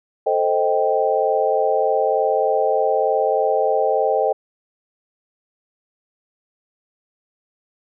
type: chord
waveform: sine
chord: A half-diminished seventh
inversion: none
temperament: equal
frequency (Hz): 440 / 523.3 / 622.3 / 784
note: A4 / C5 / Eb5 / G5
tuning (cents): 0 / 0 / 0 / 0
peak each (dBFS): -21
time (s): 0.26-4.33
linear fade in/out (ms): 10
effects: none

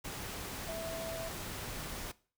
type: tone in noise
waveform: sine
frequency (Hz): 657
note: E5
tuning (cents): -6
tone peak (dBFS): -38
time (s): 0.68-1.29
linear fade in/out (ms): 10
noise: pink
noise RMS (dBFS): -42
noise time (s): 0.04-2.12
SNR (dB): +1
effects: noise-tail reverb RT60 0.4 s tail -20 dB re dry

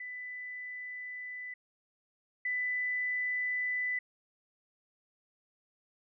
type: tone pair in turn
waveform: sine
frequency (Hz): 1994 / 1994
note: B6 / B6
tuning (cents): +16 / +16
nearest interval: unison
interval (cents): 0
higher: neither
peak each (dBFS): -39 / -30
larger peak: second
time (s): 0-1.54 / 2.45-3.99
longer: neither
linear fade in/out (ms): 5
effects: none

